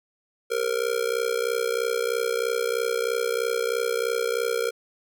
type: tone with amplitude modulation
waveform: square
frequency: 466.2 Hz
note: A#4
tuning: in tune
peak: -20 dBFS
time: 0.5-4.71 s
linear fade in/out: 20 ms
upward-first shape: sine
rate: 63.1 Hz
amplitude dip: 90%
effects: none